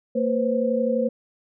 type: tone cluster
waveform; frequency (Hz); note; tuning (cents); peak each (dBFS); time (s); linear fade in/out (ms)
sine; 229.2 / 497.2 / 529; A#3 / B4 / C5; -29 / +12 / +19; -24; 0.15-1.09; 10
effects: none